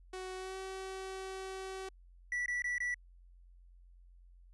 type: tone with pitch glide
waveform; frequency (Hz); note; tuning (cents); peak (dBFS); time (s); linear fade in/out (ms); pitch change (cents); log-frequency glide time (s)
sawtooth; 372.6 to 380.9; F#4 to G4; +12 to -50; -37; 0.13-1.89; 5; +38; 0.36-0.57
type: tone bursts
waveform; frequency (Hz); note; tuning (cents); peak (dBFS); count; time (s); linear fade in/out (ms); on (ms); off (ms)
triangle; 1956; B6; -17; -31; 4; 2.32-2.943; 2; 140; 21
effects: added 44 Hz sine -56 dBFS peak until 4.53 s + resampled to 24000 Hz